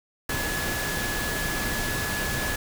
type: tone in noise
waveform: sine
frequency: 1700 Hz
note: G#6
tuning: 40 cents sharp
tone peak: -31 dBFS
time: 0.29-2.56 s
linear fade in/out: 5 ms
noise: pink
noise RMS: -29 dBFS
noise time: 0.29-2.56 s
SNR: -5 dB
effects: none